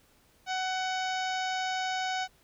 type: harmonic tone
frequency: 748 Hz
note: F#5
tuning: 19 cents sharp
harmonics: 1 / 2 / 3 / 4 / 5 / 6 / 7 / 8 / 9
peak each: -31 / -36 / -40 / -41 / -42 / -47 / -44 / -49 / -48 dBFS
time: 0.46-2.28 s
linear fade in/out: 50 ms
effects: pink hiss -64 dBFS RMS until 2.43 s